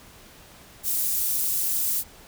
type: high-pass noise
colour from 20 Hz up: pink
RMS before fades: -25 dBFS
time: 0.83-2.04 s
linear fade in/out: 50 ms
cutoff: 12000 Hz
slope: 12 dB/octave
effects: pink hiss -49 dBFS RMS until 2.27 s